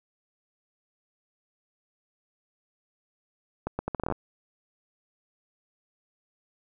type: accelerating click train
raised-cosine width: 1 ms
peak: -15 dBFS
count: 11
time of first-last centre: 3.67-4.123 s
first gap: 120 ms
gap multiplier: 0.75
effects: none